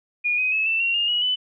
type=tone with pitch steps; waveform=sine; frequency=2439 / 2512 / 2587 / 2664 / 2744 / 2826 / 2911 / 2998 Hz; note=D#7 / D#7 / E7 / E7 / F7 / F7 / F#7 / F#7; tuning=-35 / +16 / -33 / +18 / -31 / +20 / -29 / +22 cents; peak=-19 dBFS; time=0.24-1.36 s; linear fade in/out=20 ms; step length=140 ms; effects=none